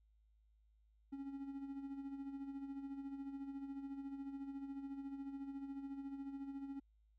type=tone with tremolo; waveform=triangle; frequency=275.4 Hz; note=C#4; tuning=11 cents flat; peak=-40 dBFS; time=1.12-6.8 s; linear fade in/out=10 ms; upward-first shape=sine; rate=14 Hz; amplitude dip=55%; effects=added 53 Hz sine -69 dBFS peak until 7.18 s